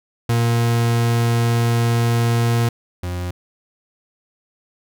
40% pulse tone pair in turn, 117.3 / 88.91 Hz, A#2 / F2, +11 / +31 cents, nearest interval perfect fourth, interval 480 cents, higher first, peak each -14 / -22 dBFS, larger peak first, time 0.29-2.69 / 3.03-3.31 s, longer first, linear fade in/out 5 ms, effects none

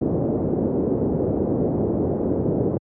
white low-pass noise, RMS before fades -21 dBFS, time 0.01-2.78 s, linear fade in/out 10 ms, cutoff 460 Hz, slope 24 dB/octave, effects high-pass 100 Hz 12 dB/octave

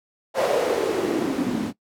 white noise with band-pass filter sweep, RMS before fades -23 dBFS, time 0.34-1.73 s, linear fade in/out 50 ms, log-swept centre 610 to 210 Hz, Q 4.9, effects noise-tail reverb RT60 0.1 s tail -19 dB re dry

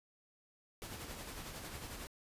pink noise with tremolo, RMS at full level -45 dBFS, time 0.82-2.07 s, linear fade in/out 0 ms, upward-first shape sine, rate 11 Hz, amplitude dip 40%, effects resampled to 32000 Hz

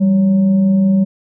sine tone with frequency modulation, 194.7 Hz, G3, 12 cents flat, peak -9 dBFS, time 0-1.05 s, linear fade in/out 20 ms, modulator 364 Hz, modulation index 0.28, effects none

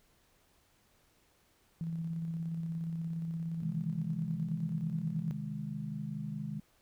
sine tone with tremolo, 164.9 Hz, E3, 1 cent sharp, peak -33 dBFS, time 1.81-5.31 s, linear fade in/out 0 ms, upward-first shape square, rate 17 Hz, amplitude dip 25%
sine chord, Ab major, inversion first, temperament equal, 130.81 / 155.56 / 207.7 Hz, C3 / Eb3 / Ab3, 0 / 0 / 0 cents, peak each -43 / -39 / -40 dBFS, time 3.62-6.6 s, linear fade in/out 5 ms
effects pink hiss -69 dBFS RMS until 6.81 s

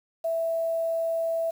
sine tone with quantisation, 659.3 Hz, E5, in tune, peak -24 dBFS, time 0.24-1.51 s, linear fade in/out 10 ms, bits 8, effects none

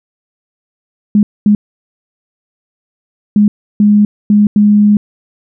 sine tone bursts at uneven times, 207.7 Hz, G#3, in tune, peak -4 dBFS, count 6, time 1.15-1.23 / 1.46-1.55 / 3.36-3.48 / 3.8-4.05 / 4.3-4.47 / 4.56-4.97 s, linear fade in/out 2 ms, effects none

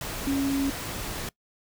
sine tone in noise, 275.7 Hz, C#4, 9 cents flat, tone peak -23 dBFS, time 0.27-0.7 s, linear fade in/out 2 ms, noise pink, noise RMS -34 dBFS, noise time 0.01-1.29 s, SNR +8 dB, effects noise-tail reverb RT60 0.1 s tail -22 dB re dry

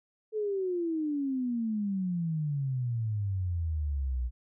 sine exponential sweep, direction down, 440 to 58.9 Hz, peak -28 dBFS, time 0.32-4.31 s, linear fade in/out 50 ms, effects none

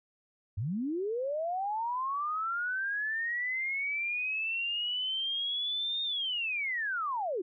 sine linear two-way sweep, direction up then down, 86.6 to 3683 to 328.4 Hz, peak -30 dBFS, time 0.57-7.42 s, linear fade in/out 10 ms, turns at 6.03 s, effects none

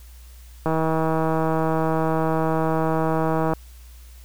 click train, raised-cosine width 1 ms, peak -9 dBFS, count 461, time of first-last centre 0.66-3.535 s, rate 160 Hz, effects added 60 Hz sine -41 dBFS peak until 4.24 s + white hiss -53 dBFS RMS until 4.24 s

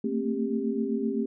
sine tone cluster, 222.1 / 229.9 / 266.1 / 398 Hz, A3 / A#3 / C4 / G4, +16 / -24 / +29 / +26 cents, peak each -31 dBFS, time 0.04-1.26 s, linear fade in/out 5 ms, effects none

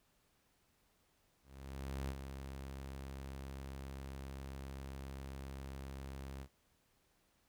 sawtooth tone with ADSR envelope, 67.5 Hz, C#2, 45 cents flat, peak -34 dBFS, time 1.43-6.48 s, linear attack 660 ms, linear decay 54 ms, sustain -7 dB, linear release 63 ms, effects pink hiss -75 dBFS RMS until 7.48 s

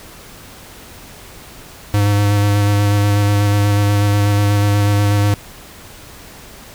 square tone with vibrato, 102.3 Hz, G#2, 26 cents flat, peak -12 dBFS, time 1.94-5.34 s, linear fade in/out 0 ms, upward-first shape square, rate 8.2 Hz, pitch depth 12 cents each way, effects pink hiss -38 dBFS RMS until 6.74 s

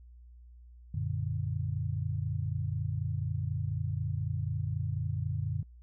sine chord, Gb augmented, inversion none, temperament equal, 92.5 / 116.54 / 146.83 Hz, Gb2 / Bb2 / D3, 0 / 0 / 0 cents, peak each -34 / -35 / -35 dBFS, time 0.94-5.63 s, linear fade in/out 5 ms, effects noise-tail reverb RT60 0.1 s tail -26 dB re dry + added 60 Hz sine -50 dBFS peak until 5.82 s

